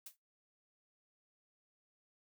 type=noise with exponential decay; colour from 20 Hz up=blue; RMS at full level=-44 dBFS; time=0.06-0.17 s; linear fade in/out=5 ms; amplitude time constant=22 ms; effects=noise-tail reverb RT60 0.2 s tail -23 dB re dry